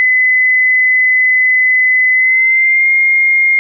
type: tone with pitch glide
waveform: sine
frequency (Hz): 2019 to 2127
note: B6 to C7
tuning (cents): +38 to +28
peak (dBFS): -7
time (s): 0-3.59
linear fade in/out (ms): 0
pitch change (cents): +90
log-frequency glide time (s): 2.13-2.89
effects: none